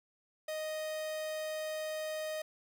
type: tone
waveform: 45% pulse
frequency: 622.3 Hz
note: D#5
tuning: in tune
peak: -36 dBFS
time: 0.48-2.42 s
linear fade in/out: 5 ms
effects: 13-bit